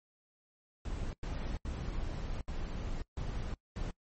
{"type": "noise bursts at uneven times", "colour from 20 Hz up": "brown", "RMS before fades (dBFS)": -37, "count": 6, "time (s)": [[0.85, 1.13], [1.23, 1.57], [1.65, 2.41], [2.48, 3.02], [3.17, 3.54], [3.76, 3.91]], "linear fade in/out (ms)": 2, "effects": ["noise-tail reverb RT60 0.1 s tail -23 dB re dry", "MP3 32 kbps"]}